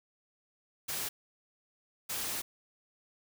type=noise bursts at uneven times; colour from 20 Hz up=white; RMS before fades=-36 dBFS; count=2; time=0.88-1.09 / 2.09-2.42 s; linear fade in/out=10 ms; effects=none